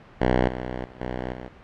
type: tone with level steps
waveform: 5% pulse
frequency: 62.6 Hz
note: B1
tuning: 24 cents sharp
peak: -7 / -18 / -33 / -17 / -24 dBFS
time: 0.2-1.49 s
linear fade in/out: 20 ms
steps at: 0.48 / 0.85 / 1.01 / 1.33 s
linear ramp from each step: 5 ms
effects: pink hiss -48 dBFS RMS until 1.63 s + low-pass 2000 Hz 12 dB/octave